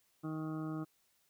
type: harmonic tone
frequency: 156.9 Hz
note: D#3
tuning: 15 cents sharp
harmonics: 1 / 2 / 3 / 4 / 5 / 7 / 8 / 9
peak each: -41 / -39 / -54 / -53 / -55 / -55 / -51 / -59 dBFS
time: 0.23-0.85 s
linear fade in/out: 20 ms
effects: white hiss -74 dBFS RMS until 1.29 s